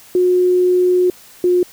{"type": "tone pair in turn", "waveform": "sine", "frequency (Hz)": [362.1, 358.1], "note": ["F#4", "F4"], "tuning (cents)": [-37, 43], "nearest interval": "unison", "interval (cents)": 20, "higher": "first", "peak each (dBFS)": -10, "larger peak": "neither", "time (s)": [[0.15, 1.1], [1.44, 1.63]], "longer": "first", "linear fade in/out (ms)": 2, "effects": ["white hiss -43 dBFS RMS until 1.72 s"]}